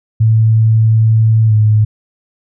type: tone with pitch glide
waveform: sine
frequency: 111.1 to 107.38 Hz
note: A2 to A2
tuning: +17 to -42 cents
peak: -6 dBFS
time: 0.2-1.85 s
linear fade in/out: 10 ms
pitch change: -59 cents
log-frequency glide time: 1.47-1.53 s
effects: none